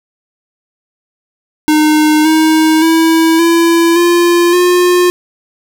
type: tone with pitch steps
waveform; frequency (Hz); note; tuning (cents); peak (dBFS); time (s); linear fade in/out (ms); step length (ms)
square; 306.2 / 315.7 / 325.5 / 335.7 / 346.1 / 356.8; D#4 / D#4 / E4 / E4 / F4 / F4; -28 / +25 / -22 / +32 / -16 / +37; -7; 1.68-5.1; 0; 570
effects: none